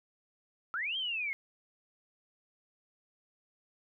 sine linear two-way sweep, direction up then down, 1289 to 3225 to 2114 Hz, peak -32 dBFS, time 0.74-1.33 s, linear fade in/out 0 ms, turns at 0.97 s, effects none

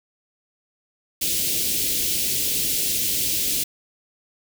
white band-stop noise, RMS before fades -23 dBFS, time 1.21-3.64 s, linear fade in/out 10 ms, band 460 to 2600 Hz, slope 24 dB/octave, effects none

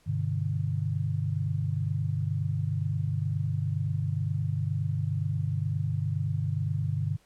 sine tone cluster, 100.3 / 127.8 / 149.9 Hz, G2 / C3 / D3, +40 / -40 / +36 cents, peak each -30 / -32 / -30 dBFS, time 0.06-7.17 s, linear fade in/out 20 ms, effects pink hiss -64 dBFS RMS until 7.25 s + low-pass 11000 Hz 12 dB/octave

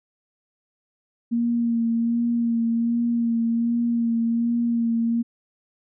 sine tone with vibrato, 233.1 Hz, A#3, in tune, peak -19 dBFS, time 1.31-5.23 s, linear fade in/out 20 ms, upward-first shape sine, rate 1.3 Hz, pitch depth 23 cents each way, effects none

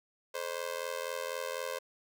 sawtooth tone with amplitude modulation, 521 Hz, C5, 7 cents flat, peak -27 dBFS, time 0.34-1.79 s, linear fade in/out 10 ms, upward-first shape sine, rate 84 Hz, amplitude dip 100%, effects none

